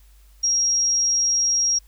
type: tone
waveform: sine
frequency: 5620 Hz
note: F8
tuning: 10 cents sharp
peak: -17 dBFS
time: 0.43-1.79 s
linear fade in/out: 10 ms
effects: added 50 Hz sine -48 dBFS peak until 1.87 s + white hiss -60 dBFS RMS until 1.87 s